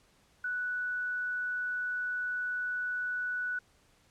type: tone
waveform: sine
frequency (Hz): 1480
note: F#6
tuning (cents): 0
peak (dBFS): -31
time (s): 0.44-3.59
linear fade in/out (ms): 5
effects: pink hiss -66 dBFS RMS until 4.1 s + low-pass 10000 Hz 12 dB/octave